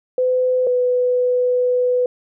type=tone pair in turn; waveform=sine; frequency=507 / 497.1 Hz; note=B4 / B4; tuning=+45 / +11 cents; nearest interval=unison; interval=34 cents; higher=first; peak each=-14 dBFS; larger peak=neither; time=0.18-0.67 / 0.67-2.06 s; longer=second; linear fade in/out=2 ms; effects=none